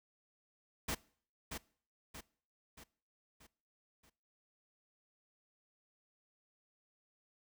pink noise with echo, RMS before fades -37 dBFS, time 0.88-0.95 s, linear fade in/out 10 ms, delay 630 ms, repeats 5, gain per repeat -6 dB, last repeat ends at 4.1 s, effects noise-tail reverb RT60 0.5 s tail -22 dB re dry

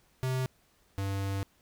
square tone pair in turn, 129.6 / 98.07 Hz, C3 / G2, -16 / +1 cents, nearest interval perfect fourth, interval 483 cents, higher first, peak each -29 / -31 dBFS, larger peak first, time 0.23-0.46 / 0.98-1.43 s, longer second, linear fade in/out 0 ms, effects pink hiss -67 dBFS RMS until 1.61 s

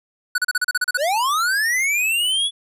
square tone bursts, 1480 Hz, F#6, in tune, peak -17 dBFS, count 10, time 0.35-0.975 s, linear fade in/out 5 ms, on 31 ms, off 35 ms
square linear sweep, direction up, 502 to 3438 Hz, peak -18 dBFS, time 0.97-2.51 s, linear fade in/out 50 ms
effects resampled to 32000 Hz

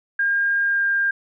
sine tone with pitch glide, 1612 to 1601.8 Hz, G6 to G6, +48 to +37 cents, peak -17 dBFS, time 0.19-1.11 s, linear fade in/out 5 ms, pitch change -11 cents, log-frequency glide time 0.62-0.85 s, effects none

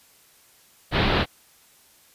pink low-pass noise, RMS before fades -21 dBFS, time 0.91-1.26 s, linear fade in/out 50 ms, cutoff 4200 Hz, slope 48 dB/octave, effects white hiss -56 dBFS RMS until 2.14 s + resampled to 32000 Hz

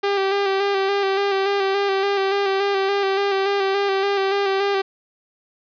sawtooth tone with vibrato, 394.2 Hz, G4, 10 cents sharp, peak -14 dBFS, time 0.03-4.82 s, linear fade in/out 10 ms, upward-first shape square, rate 3.5 Hz, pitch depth 29 cents each way, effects resampled to 11025 Hz + 9-bit

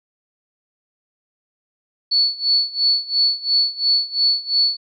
sine tone with tremolo, 4435 Hz, C#8, in tune, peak -12 dBFS, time 2.11-4.77 s, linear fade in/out 10 ms, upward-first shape sine, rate 2.9 Hz, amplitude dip 90%, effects none

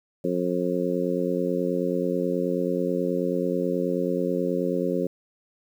harmonic tone, 89.3 Hz, F2, 39 cents sharp, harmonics 2 / 3 / 4 / 5 / 6, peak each -29 / -29 / -29 / -29 / -29 dBFS, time 0.24-5.07 s, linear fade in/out 5 ms, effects 9-bit

